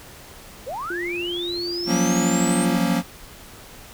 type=linear sweep; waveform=sine; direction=up; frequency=443.5 to 8660 Hz; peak=-27 dBFS; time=0.66-2.66 s; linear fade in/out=20 ms
type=tone with pitch glide; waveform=sine; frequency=349.2 to 344.2 Hz; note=F4 to F4; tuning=0 to -25 cents; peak=-27 dBFS; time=0.9-2.75 s; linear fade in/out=5 ms; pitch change=-25 cents; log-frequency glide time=1.35-2.48 s
type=chord; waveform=square; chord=Gb major seventh; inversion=third; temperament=equal with one note detuned; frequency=174.61 / 186.93 / 233.1 / 277.2 Hz; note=F3 / Gb3 / Bb3 / Db4; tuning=0 / +18 / 0 / 0 cents; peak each=-24 / -26 / -24 / -26 dBFS; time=1.86-3.03 s; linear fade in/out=50 ms
effects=pink hiss -43 dBFS RMS until 3.93 s